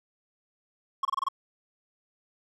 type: tone bursts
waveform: triangle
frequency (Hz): 1088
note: C#6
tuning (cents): -33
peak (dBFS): -22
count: 6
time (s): 1.03-1.286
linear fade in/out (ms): 5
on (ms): 21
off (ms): 26
effects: none